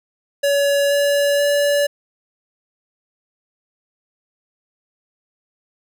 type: tone with pitch steps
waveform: square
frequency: 566 / 570.6 / 575.2 Hz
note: C#5 / C#5 / D5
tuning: +36 / +50 / -36 cents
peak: -15 dBFS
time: 0.43-1.87 s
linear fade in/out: 10 ms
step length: 480 ms
effects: none